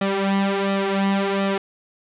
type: tone with flanger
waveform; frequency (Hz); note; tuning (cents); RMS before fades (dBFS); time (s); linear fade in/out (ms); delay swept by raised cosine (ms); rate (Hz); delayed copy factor
sawtooth; 196.4; G3; +4; -21; 0.01-1.58; 5; 1.6 to 4.1; 1.4; +0.75
effects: resampled to 8000 Hz + 7-bit